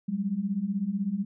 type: beating tone pair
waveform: sine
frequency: 187.6 / 203.6 Hz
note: F#3 / G#3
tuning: +24 / -34 cents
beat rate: 16 Hz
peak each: -31 / -28 dBFS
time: 0.08-1.25 s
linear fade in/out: 10 ms
effects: none